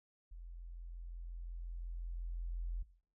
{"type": "tone with level ramp", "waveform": "sine", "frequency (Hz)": 42.81, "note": "F1", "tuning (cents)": -34, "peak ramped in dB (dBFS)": [-47, -36], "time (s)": [0.31, 2.83], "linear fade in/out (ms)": 10, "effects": ["noise-tail reverb RT60 0.5 s tail -17 dB re dry"]}